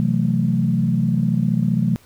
sine chord, F# half-diminished seventh, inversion second, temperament equal with one note detuned, 129.16 / 164.81 / 185 / 220 Hz, C3 / E3 / F#3 / A3, -22 / 0 / 0 / 0 cents, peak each -21 dBFS, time 0-1.96 s, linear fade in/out 0 ms, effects tanh soft clip ceiling -5 dBFS + pink hiss -52 dBFS RMS until 2.05 s

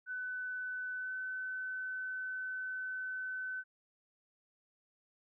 sine tone with pitch glide, 1503 to 1516.1 Hz, F#6 to F#6, +27 to +42 cents, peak -37 dBFS, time 0.06-3.64 s, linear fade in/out 50 ms, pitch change +15 cents, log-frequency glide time 0.96-1.12 s, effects none

